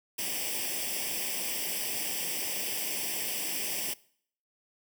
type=noise with comb filter; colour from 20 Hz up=white; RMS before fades=-33 dBFS; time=0.18-3.94 s; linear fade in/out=10 ms; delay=0.37 ms; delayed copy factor=+0.85; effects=noise-tail reverb RT60 0.6 s tail -22 dB re dry + high-pass 200 Hz 12 dB/octave